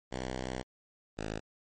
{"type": "tone pair in turn", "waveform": "5% pulse", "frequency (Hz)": [63.8, 53.65], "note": ["C2", "A1"], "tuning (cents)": [-43, -43], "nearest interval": "minor third", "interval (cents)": 300, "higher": "first", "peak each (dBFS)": -24, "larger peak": "neither", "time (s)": [[0.11, 0.63], [1.17, 1.4]], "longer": "first", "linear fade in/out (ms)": 20, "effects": ["MP3 32 kbps"]}